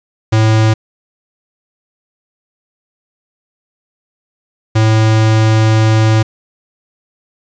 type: tone pair in turn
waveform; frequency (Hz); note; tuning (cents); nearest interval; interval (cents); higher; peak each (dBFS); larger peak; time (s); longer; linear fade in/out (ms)
square; 110 / 110; A2 / A2; 0 / 0; unison; 0; neither; -8; neither; 0.32-0.74 / 4.75-6.23; second; 10
effects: resampled to 16000 Hz + 7-bit

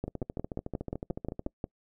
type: two click trains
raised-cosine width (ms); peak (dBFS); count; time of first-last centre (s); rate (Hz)
2; -22 / -19; 20 / 10; 0.08-1.467 / 0.04-1.641; 13.7 / 5.62
effects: noise-tail reverb RT60 0.1 s tail -26 dB re dry

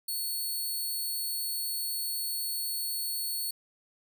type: tone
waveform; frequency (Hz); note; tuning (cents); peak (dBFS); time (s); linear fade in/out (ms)
5% pulse; 4408; C#8; -11; -24; 0.08-3.51; 5
effects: none

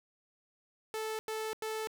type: tone bursts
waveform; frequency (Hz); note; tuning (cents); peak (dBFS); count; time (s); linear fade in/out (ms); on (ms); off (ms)
sawtooth; 437.7; A4; -9; -31; 3; 0.94-1.872; 0; 250; 91
effects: none

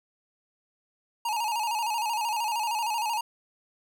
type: tone with vibrato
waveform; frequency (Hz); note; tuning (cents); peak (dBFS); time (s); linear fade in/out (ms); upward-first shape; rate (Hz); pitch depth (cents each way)
square; 893; A5; +25; -27; 1.25-3.21; 5; square; 13; 82
effects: 11-bit

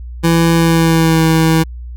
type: tone with pitch glide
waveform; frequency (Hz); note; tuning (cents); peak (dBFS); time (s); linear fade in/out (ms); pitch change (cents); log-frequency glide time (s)
25% pulse; 166.5 to 161.39; E3 to E3; +18 to -36; -5; 0.23-1.64; 20; -54; 0.54-1.23
effects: added 60 Hz sine -25 dBFS peak until 1.96 s

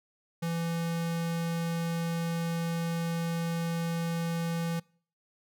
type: tone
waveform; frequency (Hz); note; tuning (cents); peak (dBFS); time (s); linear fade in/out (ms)
square; 167.4; E3; +27; -30; 0.42-4.8; 10
effects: noise-tail reverb RT60 0.5 s tail -25 dB re dry

